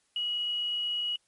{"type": "tone with quantisation", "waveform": "sine", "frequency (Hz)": 2912, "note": "F#7", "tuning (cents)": -28, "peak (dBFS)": -28, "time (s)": [0.16, 1.16], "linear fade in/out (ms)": 2, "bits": 9, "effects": ["white hiss -71 dBFS RMS until 1.27 s", "MP3 48 kbps"]}